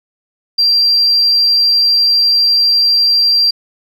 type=tone; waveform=sine; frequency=4728 Hz; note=D8; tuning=11 cents sharp; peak=-7 dBFS; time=0.58-3.51 s; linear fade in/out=10 ms; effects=tanh soft clip ceiling -3 dBFS + 8-bit